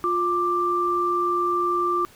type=tone pair together; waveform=sine; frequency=352.7 / 1179.5 Hz; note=F4 / D6; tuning=+17 / +7 cents; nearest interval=octave + major sixth; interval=2090 cents; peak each=-25 / -21 dBFS; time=0.04-2.05 s; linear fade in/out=0 ms; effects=pink hiss -51 dBFS RMS until 2.15 s